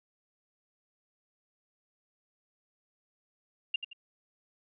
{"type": "tone with echo", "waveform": "sine", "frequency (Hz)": 2800, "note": "F7", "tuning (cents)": 4, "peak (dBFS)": -25, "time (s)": [3.74, 3.76], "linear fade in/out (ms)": 5, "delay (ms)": 86, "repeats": 2, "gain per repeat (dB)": -9, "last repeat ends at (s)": 3.932, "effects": []}